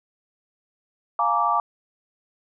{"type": "chord", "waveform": "sine", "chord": "Bb dominant seventh", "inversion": "second", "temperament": "just", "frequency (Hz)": [699.2, 839.1, 932.3, 1165.4], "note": ["F5", "Ab5", "Bb5", "D6"], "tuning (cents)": [2, 18, 0, -14], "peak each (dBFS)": [-26, -26, -25, -21], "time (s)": [1.19, 1.6], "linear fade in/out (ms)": 2, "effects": []}